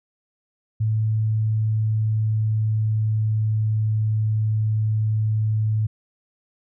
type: tone with pitch glide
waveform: sine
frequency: 109.3 to 108.48 Hz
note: A2 to A2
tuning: -11 to -24 cents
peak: -18 dBFS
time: 0.8-5.87 s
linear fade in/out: 10 ms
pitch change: -13 cents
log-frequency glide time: 1.12-3.92 s
effects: none